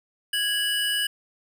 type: tone pair together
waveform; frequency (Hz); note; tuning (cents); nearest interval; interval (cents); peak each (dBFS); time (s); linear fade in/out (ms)
square; 1656 / 2951; G#6 / F#7; -5 / -5; minor seventh; 1000; -28 / -25; 0.33-1.07; 5
effects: none